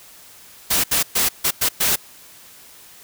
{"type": "noise bursts at uneven times", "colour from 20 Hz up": "white", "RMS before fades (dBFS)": -18, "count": 6, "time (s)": [[0.7, 0.84], [0.91, 1.03], [1.15, 1.29], [1.44, 1.51], [1.61, 1.69], [1.8, 1.96]], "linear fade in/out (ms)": 10, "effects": ["white hiss -45 dBFS RMS until 3.03 s"]}